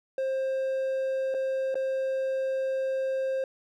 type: tone with dropouts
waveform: triangle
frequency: 530 Hz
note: C5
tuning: 22 cents sharp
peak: -24 dBFS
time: 0.18-3.44 s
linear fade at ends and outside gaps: 2 ms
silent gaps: 1.342-1.346 / 1.744-1.754 s
effects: none